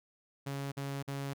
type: tone bursts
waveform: sawtooth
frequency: 139 Hz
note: C#3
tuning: 5 cents sharp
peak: -32 dBFS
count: 3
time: 0.46-1.336 s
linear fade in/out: 10 ms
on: 260 ms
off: 48 ms
effects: none